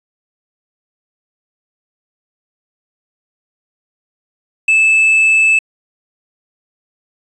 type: tone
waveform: triangle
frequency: 2622 Hz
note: E7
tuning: 10 cents flat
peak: -6 dBFS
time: 4.68-5.59 s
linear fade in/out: 5 ms
effects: resampled to 24000 Hz + 7-bit